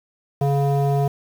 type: tone with low-pass filter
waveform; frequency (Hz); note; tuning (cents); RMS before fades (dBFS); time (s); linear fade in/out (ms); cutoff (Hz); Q
square; 140.4; C#3; +22; -19; 0.41-1.08; 5; 680; 2.6
effects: 7-bit